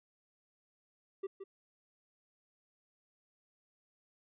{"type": "tone with echo", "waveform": "triangle", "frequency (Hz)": 389.6, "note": "G4", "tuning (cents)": -11, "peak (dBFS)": -33, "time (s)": [1.23, 1.27], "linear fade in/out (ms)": 10, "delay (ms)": 170, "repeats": 1, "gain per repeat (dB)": -8, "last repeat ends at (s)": 1.44, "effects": ["resampled to 8000 Hz"]}